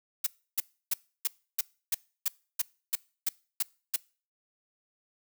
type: noise bursts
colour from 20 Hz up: blue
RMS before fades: -27 dBFS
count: 12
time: 0.24-3.962 s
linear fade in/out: 5 ms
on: 26 ms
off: 310 ms
effects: noise-tail reverb RT60 0.4 s tail -24 dB re dry